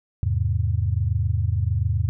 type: chord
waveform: sine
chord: E augmented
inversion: none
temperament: equal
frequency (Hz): 82.41 / 103.83 / 130.81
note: E2 / G#2 / B#2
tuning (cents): 0 / 0 / 0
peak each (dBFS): -23 / -22 / -28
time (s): 0.23-2.09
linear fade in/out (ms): 0
effects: none